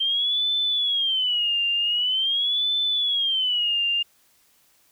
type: tone with vibrato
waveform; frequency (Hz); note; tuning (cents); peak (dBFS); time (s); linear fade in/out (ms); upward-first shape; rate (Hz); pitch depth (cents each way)
sine; 3136; G7; 0; -20; 0-4.03; 10; sine; 0.45; 200
effects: white hiss -61 dBFS RMS until 4.91 s